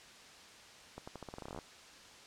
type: accelerating click train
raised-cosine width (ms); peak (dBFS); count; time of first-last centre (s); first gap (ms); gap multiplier
1; -30; 16; 0.98-1.588; 95; 0.86
effects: white hiss -55 dBFS RMS until 2.26 s + low-pass 6000 Hz 12 dB/octave